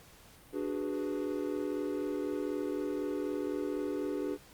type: chord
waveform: triangle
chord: G# half-diminished seventh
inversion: second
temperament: equal with one note detuned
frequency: 293.7 / 371.3 / 415.3 / 493.9 Hz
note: D4 / F#4 / G#4 / B4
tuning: 0 / +6 / 0 / 0 cents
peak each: -34 / -36 / -36 / -39 dBFS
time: 0.52-4.38 s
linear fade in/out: 50 ms
effects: pink hiss -57 dBFS RMS until 4.53 s + Opus 48 kbps